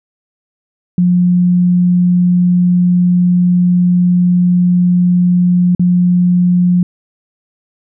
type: tone with dropouts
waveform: sine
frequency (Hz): 178.1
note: F3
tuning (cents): +34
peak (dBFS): -7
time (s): 0.98-6.83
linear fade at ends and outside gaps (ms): 2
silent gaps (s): 5.75-5.795
effects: none